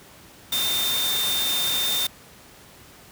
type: tone in noise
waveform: sine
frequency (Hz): 3620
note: A7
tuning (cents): +48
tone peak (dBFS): -23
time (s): 0.52-2.07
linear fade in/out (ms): 5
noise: white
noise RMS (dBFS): -27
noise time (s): 0.52-2.07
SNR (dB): +1
effects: pink hiss -48 dBFS RMS until 3.11 s + high-pass 60 Hz 12 dB/octave